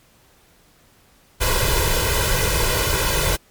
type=noise with comb filter; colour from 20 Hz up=pink; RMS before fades=-19 dBFS; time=1.4-3.37 s; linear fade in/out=20 ms; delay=2 ms; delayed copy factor=+0.8; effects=pink hiss -55 dBFS RMS until 3.5 s + MP3 96 kbps